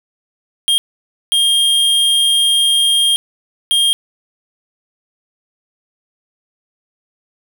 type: tone bursts at uneven times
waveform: square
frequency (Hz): 3221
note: G7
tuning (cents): +46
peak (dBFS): -11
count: 3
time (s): 0.68-0.78 / 1.32-3.16 / 3.71-3.93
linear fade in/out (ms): 0
effects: none